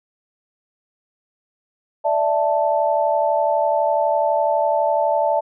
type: chord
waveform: sine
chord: D suspended second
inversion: none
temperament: equal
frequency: 587.3 / 659.3 / 880 Hz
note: D5 / E5 / A5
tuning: 0 / 0 / 0 cents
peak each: -20 dBFS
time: 2.04-5.41 s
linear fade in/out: 20 ms
effects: none